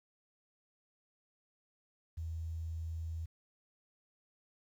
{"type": "tone", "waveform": "sine", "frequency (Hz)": 81.7, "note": "E2", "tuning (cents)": -15, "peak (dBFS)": -37, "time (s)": [2.17, 3.26], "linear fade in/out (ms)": 10, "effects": ["11-bit"]}